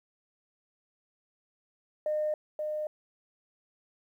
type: tone with echo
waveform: sine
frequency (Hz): 609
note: D#5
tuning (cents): -37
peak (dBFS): -26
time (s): 2.06-2.34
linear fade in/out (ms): 2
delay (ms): 530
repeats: 1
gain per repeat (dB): -4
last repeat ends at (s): 2.87
effects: tanh soft clip ceiling -22 dBFS + 11-bit